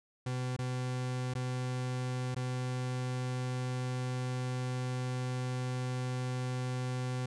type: tone with dropouts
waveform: 40% pulse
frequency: 126.7 Hz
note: B2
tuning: 45 cents sharp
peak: -32 dBFS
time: 0.26-7.26 s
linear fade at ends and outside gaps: 5 ms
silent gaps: 0.565-0.588 / 1.338-1.351 / 2.347-2.362 s
effects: resampled to 22050 Hz